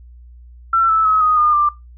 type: tone with pitch steps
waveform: sine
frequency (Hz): 1346 / 1312.2 / 1279.3 / 1247.2 / 1215.9 / 1185.4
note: E6 / E6 / D#6 / D#6 / D#6 / D6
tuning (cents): +36 / -8 / +48 / +4 / -40 / +16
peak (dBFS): -11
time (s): 0.73-1.69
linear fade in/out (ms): 5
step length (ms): 160
effects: noise-tail reverb RT60 0.2 s tail -19 dB re dry + added 60 Hz sine -38 dBFS peak until 1.97 s